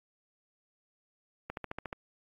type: click train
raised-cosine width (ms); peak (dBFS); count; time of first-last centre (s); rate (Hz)
0.5; -22; 7; 1.5-1.929; 14
effects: AAC 32 kbps